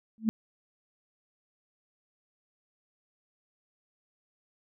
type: tone with exponential growth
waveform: sine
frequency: 221.2 Hz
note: A3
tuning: 9 cents sharp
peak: -18 dBFS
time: 0.18-0.29 s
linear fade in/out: 0 ms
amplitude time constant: 23 ms
effects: none